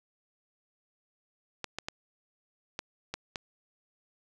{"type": "clicks", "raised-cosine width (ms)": 0.2, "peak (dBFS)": -17, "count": 6, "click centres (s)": [1.643, 1.786, 1.885, 2.791, 3.14, 3.358], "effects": []}